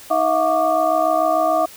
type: tone cluster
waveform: sine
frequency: 314.1 / 648 / 715 / 1132 / 1198 Hz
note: D#4 / E5 / F5 / C#6 / D6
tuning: +16 / -30 / +41 / +36 / +34 cents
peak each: -26 / -18 / -19 / -26 / -23 dBFS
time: 0.1-1.66 s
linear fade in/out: 10 ms
effects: white hiss -41 dBFS RMS until 1.76 s